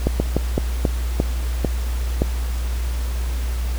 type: slowing click train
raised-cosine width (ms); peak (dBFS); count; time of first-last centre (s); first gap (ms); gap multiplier
2; -4; 8; 0.07-2.219; 130; 1.28
effects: added 60 Hz sine -20 dBFS peak until 3.78 s + pink hiss -36 dBFS RMS until 3.78 s